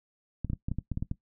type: clicks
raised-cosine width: 5 ms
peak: -19 dBFS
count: 10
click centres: 0.447 / 0.5 / 0.533 / 0.685 / 0.716 / 0.786 / 0.917 / 0.974 / 1.025 / 1.114 s
effects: noise-tail reverb RT60 0.1 s tail -17 dB re dry